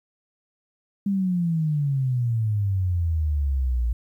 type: exponential sweep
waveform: sine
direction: down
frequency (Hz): 202.5 to 57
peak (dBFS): -20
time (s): 1.06-3.93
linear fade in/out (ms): 5
effects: 10-bit